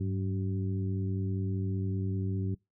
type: harmonic tone with a mistuned harmonic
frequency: 95 Hz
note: F#2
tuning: 46 cents sharp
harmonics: 1 / 2 / 3 / 4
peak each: -30 / -36 / -40 / -42 dBFS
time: 0-2.55 s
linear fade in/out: 10 ms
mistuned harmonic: 1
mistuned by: +79 cents
effects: noise-tail reverb RT60 0.2 s tail -24 dB re dry